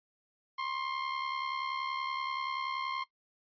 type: tone with amplitude modulation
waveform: sawtooth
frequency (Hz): 1059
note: C6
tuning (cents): +21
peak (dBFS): -27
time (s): 0.58-3.04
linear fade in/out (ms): 10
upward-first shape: sine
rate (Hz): 70.5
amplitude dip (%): 60
effects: noise-tail reverb RT60 0.1 s tail -17 dB re dry + resampled to 11025 Hz